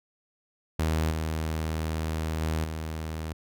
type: tone with level steps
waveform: sawtooth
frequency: 79.3 Hz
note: D#2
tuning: 33 cents sharp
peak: -20 / -24 / -22 / -28 dBFS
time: 0.79-3.33 s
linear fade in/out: 5 ms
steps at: 1.11 / 2.41 / 2.64 s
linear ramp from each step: 2 ms
effects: none